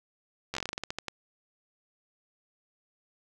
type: slowing click train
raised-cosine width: 0.2 ms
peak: -16 dBFS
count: 14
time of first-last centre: 0.54-1.083 s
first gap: 12 ms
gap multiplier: 1.19
effects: none